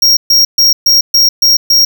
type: tone bursts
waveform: square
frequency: 5588 Hz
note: F8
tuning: in tune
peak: -5 dBFS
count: 7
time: 0.02-1.85 s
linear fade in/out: 5 ms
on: 150 ms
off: 130 ms
effects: none